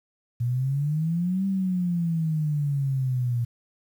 sine exponential two-way sweep, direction up then down, 117.7 to 196 to 117.7 Hz, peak -22 dBFS, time 0.4-3.45 s, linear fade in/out 10 ms, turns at 1.46 s, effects 9-bit

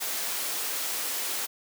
white high-pass noise, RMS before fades -31 dBFS, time 0-1.47 s, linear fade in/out 20 ms, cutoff 310 Hz, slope 12 dB/octave, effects none

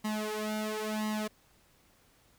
sawtooth tone with flanger, 214.4 Hz, A3, 45 cents flat, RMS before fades -34 dBFS, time 0.04-1.28 s, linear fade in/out 10 ms, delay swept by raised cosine 1 to 3.3 ms, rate 0.97 Hz, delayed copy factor +0.95, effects pink hiss -65 dBFS RMS until 2.38 s

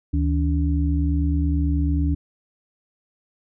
sine tone cluster, 74.9 / 164 / 286.2 Hz, D2 / E3 / D4, +35 / -9 / -45 cents, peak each -19 / -27 / -25 dBFS, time 0.13-2.15 s, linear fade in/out 10 ms, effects none

